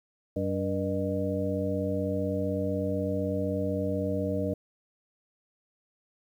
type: harmonic tone with a mistuned harmonic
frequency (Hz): 95.9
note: G2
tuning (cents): -37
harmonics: 1 / 2 / 3 / 5 / 6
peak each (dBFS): -33 / -33 / -33 / -33 / -33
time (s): 0.36-4.54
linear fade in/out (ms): 5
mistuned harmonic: 6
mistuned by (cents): +94
effects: 10-bit

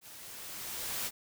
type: noise with level ramp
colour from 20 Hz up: white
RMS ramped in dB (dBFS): -51 to -34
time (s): 0.01-1.11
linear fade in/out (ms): 50
effects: none

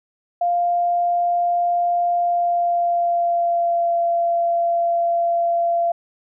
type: tone with pitch glide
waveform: sine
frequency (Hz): 698.5 to 684.5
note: F5 to F5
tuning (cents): 0 to -35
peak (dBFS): -16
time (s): 0.41-5.92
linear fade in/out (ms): 5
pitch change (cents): -35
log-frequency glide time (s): 2.16-3.96
effects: none

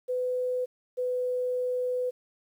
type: tone pair in turn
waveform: sine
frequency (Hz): 502 / 500.1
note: B4 / B4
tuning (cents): +28 / +22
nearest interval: unison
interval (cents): 6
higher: first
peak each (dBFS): -26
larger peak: neither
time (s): 0.08-0.66 / 0.97-2.11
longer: second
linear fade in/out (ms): 20
effects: 10-bit

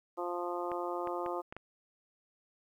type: harmonic tone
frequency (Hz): 175.5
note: F3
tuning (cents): +9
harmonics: 2 / 3 / 4 / 5 / 6 / 7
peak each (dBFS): -38 / -40 / -41 / -42 / -43 / -43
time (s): 0.17-1.42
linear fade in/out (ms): 20
type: clicks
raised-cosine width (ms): 0.5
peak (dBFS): -28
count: 5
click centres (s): 0.717 / 1.073 / 1.262 / 1.525 / 1.566
effects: 11-bit

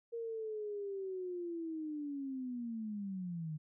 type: linear sweep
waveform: sine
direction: down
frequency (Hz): 468.4 to 150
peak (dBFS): -38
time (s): 0.12-3.58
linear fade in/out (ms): 20
effects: none

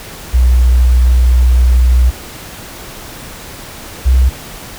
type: tone pair in turn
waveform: sine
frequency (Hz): 61.74 / 63.88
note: B1 / C2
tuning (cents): 0 / -41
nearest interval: minor second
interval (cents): 59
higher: second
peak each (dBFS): -5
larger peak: neither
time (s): 0.33-2.11 / 4.05-4.3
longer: first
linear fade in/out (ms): 20
effects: pink hiss -30 dBFS RMS until 4.78 s

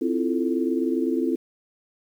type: chord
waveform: sine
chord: F major seventh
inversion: second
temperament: equal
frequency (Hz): 261.6 / 329.6 / 349.2 / 440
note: C4 / E4 / F4 / A4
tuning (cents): 0 / 0 / 0 / 0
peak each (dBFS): -25 / -25 / -28 / -30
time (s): 0.01-1.36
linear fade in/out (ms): 10
effects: 9-bit

